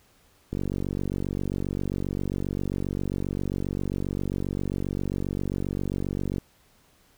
click train, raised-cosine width 3 ms, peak -16 dBFS, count 279, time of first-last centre 0.53-6.383 s, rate 47.5 Hz, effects pink hiss -61 dBFS RMS until 7.17 s

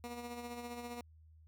15% pulse tone with tremolo, 240 Hz, B3, 49 cents flat, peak -35 dBFS, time 0.04-1.01 s, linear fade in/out 0 ms, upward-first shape sine, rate 15 Hz, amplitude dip 45%, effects added 79 Hz sine -58 dBFS peak until 1.47 s

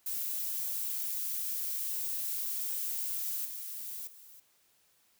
violet noise with level steps, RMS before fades -35 / -41 / -54 dBFS, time 0.06-4.4 s, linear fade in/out 5 ms, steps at 3.45 / 4.07 s, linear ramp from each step 5 ms, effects white hiss -69 dBFS RMS until 5.19 s

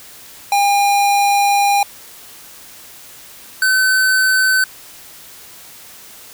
square tone pair in turn, 807 / 1523.4 Hz, G#5 / G6, -50 / -50 cents, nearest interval major seventh, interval 1100 cents, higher second, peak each -12 dBFS, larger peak neither, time 0.52-1.83 / 3.62-4.64 s, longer first, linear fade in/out 2 ms, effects white hiss -39 dBFS RMS until 6.33 s

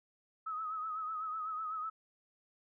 sine tone with vibrato, 1276 Hz, D#6, 43 cents sharp, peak -36 dBFS, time 0.46-1.9 s, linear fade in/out 10 ms, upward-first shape triangle, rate 8 Hz, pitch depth 65 cents each way, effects none

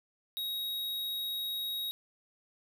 square tone, 3791 Hz, A#7, 28 cents sharp, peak -34 dBFS, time 0.37-1.91 s, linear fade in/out 0 ms, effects none

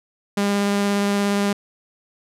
sawtooth tone with vibrato, 201.8 Hz, G#3, 49 cents flat, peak -14 dBFS, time 0.37-1.53 s, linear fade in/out 5 ms, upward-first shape triangle, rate 17 Hz, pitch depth 10 cents each way, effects low-pass 11000 Hz 12 dB/octave

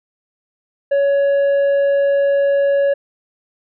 sine tone with tanh clipping, 560 Hz, C#5, 18 cents sharp, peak -13 dBFS, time 0.91-2.94 s, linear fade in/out 10 ms, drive 5 dB, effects none

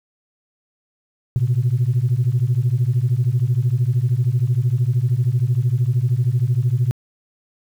sine beating tone pair, 116.54 / 129.54 Hz, A#2 / C3, 0 / -17 cents, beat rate 13 Hz, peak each -17 dBFS, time 1.36-6.91 s, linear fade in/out 0 ms, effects tanh soft clip ceiling -10 dBFS + 8-bit

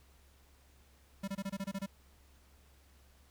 square tone bursts, 196 Hz, G3, in tune, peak -36 dBFS, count 9, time 1.23-1.863 s, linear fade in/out 10 ms, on 49 ms, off 24 ms, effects added 68 Hz sine -62 dBFS peak until 3.3 s + pink hiss -67 dBFS RMS until 3.3 s

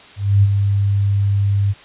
sine tone with ADSR envelope, 100 Hz, G2, 35 cents sharp, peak -7 dBFS, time 0.16-1.74 s, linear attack 270 ms, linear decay 38 ms, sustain -6 dB, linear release 33 ms, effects white hiss -42 dBFS RMS until 1.84 s + resampled to 8000 Hz

